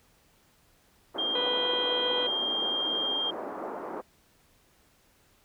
pink band-pass noise, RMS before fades -37 dBFS, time 1.14-4.02 s, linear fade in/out 20 ms, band 290 to 1200 Hz, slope 24 dB/octave
sine tone, 3201 Hz, G7, 36 cents sharp, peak -27 dBFS, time 1.18-3.31 s, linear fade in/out 10 ms
harmonic tone, 493.9 Hz, B4, in tune, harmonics 1 / 2 / 3 / 4 / 5 / 6 / 7 / 8, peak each -31 / -37 / -41 / -43 / -45 / -47 / -48 / -49 dBFS, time 1.35-2.27 s, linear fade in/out 5 ms
effects pink hiss -64 dBFS RMS until 5.44 s

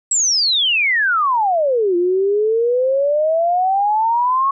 sine exponential two-way sweep, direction down then up, 7902 to 344.6 to 1109 Hz, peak -13 dBFS, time 0.11-4.51 s, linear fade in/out 5 ms, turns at 1.96 s, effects none

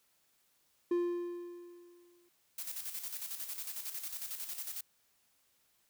triangle tone with exponential decay, 349.2 Hz, F4, in tune, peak -25 dBFS, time 0.91-2.29 s, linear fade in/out 5 ms, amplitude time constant 300 ms
blue noise with tremolo, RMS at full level -40 dBFS, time 2.58-4.81 s, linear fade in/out 5 ms, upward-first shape square, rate 11 Hz, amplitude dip 55%
effects white hiss -73 dBFS RMS until 5.89 s

